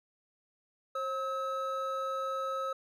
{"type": "tone pair together", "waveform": "triangle", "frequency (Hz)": [535, 1289.1], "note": ["C5", "E6"], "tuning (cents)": [38, -39], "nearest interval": "octave + minor third", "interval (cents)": 1523, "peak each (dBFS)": [-34, -32], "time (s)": [0.95, 2.73], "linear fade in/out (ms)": 5, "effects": []}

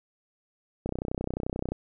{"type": "click train", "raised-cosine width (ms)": 2, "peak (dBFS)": -17, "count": 28, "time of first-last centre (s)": [0.86, 1.72], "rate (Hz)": 31.4, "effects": []}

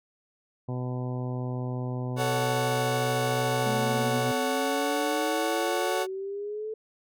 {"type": "harmonic tone", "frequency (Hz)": 125.6, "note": "B2", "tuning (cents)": 30, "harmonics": [1, 2, 3, 4, 5, 6, 7, 8], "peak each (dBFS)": [-30, -36, -40, -42, -44, -46, -47, -48], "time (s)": [0.68, 4.32], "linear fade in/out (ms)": 10}
{"type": "chord", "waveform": "30% pulse", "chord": "F# minor", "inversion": "first", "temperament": "equal with one note detuned", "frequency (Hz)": [440, 562.1, 740], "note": ["A4", "C#5", "F#5"], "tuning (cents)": [0, 24, 0], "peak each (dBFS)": -28, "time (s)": [2.16, 6.07], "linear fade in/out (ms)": 50}
{"type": "exponential sweep", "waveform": "sine", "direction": "up", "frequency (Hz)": [215.3, 440], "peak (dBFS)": -31, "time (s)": [3.66, 6.74], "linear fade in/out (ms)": 5}
{"effects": []}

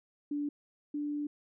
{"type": "tone pair in turn", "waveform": "sine", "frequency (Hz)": [291, 293.5], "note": ["D4", "D4"], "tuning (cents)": [-16, -1], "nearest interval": "unison", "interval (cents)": 15, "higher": "second", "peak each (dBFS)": [-31, -32], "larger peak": "first", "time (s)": [[0.31, 0.49], [0.94, 1.27]], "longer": "second", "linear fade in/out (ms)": 5, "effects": []}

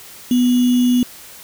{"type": "tone with sample-and-hold", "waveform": "sine", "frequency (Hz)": 246.9, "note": "B3", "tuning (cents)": 0, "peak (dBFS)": -11, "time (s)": [0.31, 1.03], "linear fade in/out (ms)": 2, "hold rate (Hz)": 3150, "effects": ["white hiss -39 dBFS RMS until 1.43 s"]}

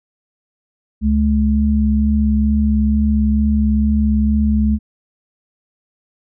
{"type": "tone pair together", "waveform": "sine", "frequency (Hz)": [70.5, 213.7], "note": ["C#2", "G#3"], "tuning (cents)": [30, 50], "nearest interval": "octave + perfect fifth", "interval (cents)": 1920, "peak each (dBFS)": [-15, -14], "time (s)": [1.01, 4.79], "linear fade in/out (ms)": 50, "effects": []}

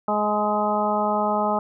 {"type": "harmonic tone with a mistuned harmonic", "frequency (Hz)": 210, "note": "G#3", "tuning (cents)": 19, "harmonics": [1, 2, 3, 4, 5, 6], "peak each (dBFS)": [-27, -30, -25, -24, -29, -28], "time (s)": [0.08, 1.59], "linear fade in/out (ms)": 2, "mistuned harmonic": 5, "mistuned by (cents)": -22, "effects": []}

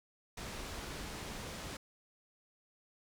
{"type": "low-pass noise", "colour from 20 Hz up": "pink", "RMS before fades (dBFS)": -44, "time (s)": [0.37, 1.77], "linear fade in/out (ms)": 5, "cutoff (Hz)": 8300, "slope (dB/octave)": 12, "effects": []}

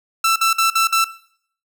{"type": "tone bursts", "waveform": "sawtooth", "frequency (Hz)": 1333, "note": "E6", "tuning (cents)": 19, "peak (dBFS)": -10, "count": 5, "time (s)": [0.24, 1.044], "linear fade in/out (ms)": 5, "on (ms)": 120, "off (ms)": 51, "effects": ["noise-tail reverb RT60 0.6 s tail -17 dB re dry"]}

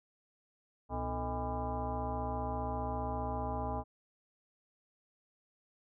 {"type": "tone with frequency modulation", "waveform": "sine", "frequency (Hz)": 440, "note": "A4", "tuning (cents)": 0, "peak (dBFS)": -33, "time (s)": [0.89, 3.84], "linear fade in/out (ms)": 50, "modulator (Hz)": 187, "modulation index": 3, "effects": []}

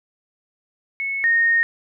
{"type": "tone pair in turn", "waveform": "sine", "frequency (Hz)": [2200, 1850], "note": ["C#7", "A#6"], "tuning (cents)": [-14, -14], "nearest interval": "minor third", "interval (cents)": 300, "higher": "first", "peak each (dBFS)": [-22, -14], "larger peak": "second", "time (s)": [[1, 1.24], [1.24, 1.63]], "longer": "second", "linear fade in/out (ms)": 0, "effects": []}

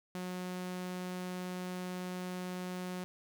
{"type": "tone", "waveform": "sawtooth", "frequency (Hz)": 181.8, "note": "F#3", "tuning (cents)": -30, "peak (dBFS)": -34, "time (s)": [0.15, 3.04], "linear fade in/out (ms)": 0, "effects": []}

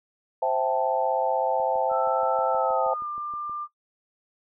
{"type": "chord", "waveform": "sine", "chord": "A minor seventh", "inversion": "first", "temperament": "equal", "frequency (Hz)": [523.3, 659.3, 784, 880], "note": ["C5", "E5", "G5", "A5"], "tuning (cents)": [0, 0, 0, 0], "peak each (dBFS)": -27, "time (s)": [0.42, 2.94], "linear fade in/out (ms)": 5}
{"type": "click train", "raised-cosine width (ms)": 2, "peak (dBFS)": -37, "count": 13, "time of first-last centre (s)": [1.6, 3.496], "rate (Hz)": 6.33}
{"type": "tone with pitch glide", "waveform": "sine", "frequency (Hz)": [1323, 1192.4], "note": ["E6", "D6"], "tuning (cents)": [6, 26], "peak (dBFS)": -29, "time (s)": [1.89, 3.68], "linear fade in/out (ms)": 50, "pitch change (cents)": -180, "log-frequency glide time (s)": [2.51, 3.09]}
{"effects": ["noise-tail reverb RT60 0.1 s tail -21 dB re dry"]}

